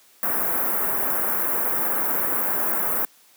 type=band-stop noise; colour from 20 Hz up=white; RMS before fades=-23 dBFS; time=0.23-3.05 s; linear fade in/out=0 ms; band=1600 to 13000 Hz; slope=24 dB/octave; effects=white hiss -55 dBFS RMS until 3.36 s + high-pass 200 Hz 12 dB/octave